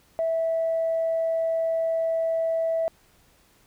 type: tone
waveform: sine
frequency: 655 Hz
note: E5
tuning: 11 cents flat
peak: -21 dBFS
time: 0.19-2.88 s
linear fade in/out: 0 ms
effects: tanh soft clip ceiling -17 dBFS + pink hiss -60 dBFS RMS until 3.66 s